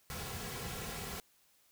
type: noise with comb filter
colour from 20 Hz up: pink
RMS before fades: -42 dBFS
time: 0.1-1.2 s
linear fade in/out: 0 ms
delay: 3.3 ms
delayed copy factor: -0.6
effects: white hiss -69 dBFS RMS until 1.71 s